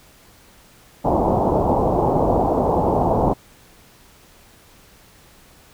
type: low-pass noise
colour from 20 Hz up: white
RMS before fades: -18 dBFS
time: 1.04-3.34 s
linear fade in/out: 20 ms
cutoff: 910 Hz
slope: 48 dB/octave
effects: pink hiss -50 dBFS RMS until 5.73 s